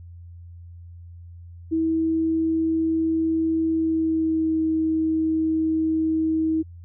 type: tone with pitch glide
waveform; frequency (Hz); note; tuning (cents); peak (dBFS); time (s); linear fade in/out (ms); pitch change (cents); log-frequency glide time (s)
sine; 323.5 to 318.7; E4 to D#4; -32 to +42; -19; 1.71-6.63; 20; -26; 3.7-4.62
effects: added 86 Hz sine -39 dBFS peak until 6.84 s